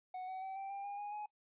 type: tone with pitch steps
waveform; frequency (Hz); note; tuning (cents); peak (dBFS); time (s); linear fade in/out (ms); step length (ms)
triangle; 740 / 753.4 / 767 / 780.8 / 794.9 / 809.3 / 823.9 / 838.8; F#5 / F#5 / G5 / G5 / G5 / G#5 / G#5 / G#5; 0 / +31 / -38 / -7 / +24 / -45 / -14 / +17; -39; 0.14-1.26; 5; 140
effects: noise-tail reverb RT60 0.1 s tail -21 dB re dry + resampled to 8000 Hz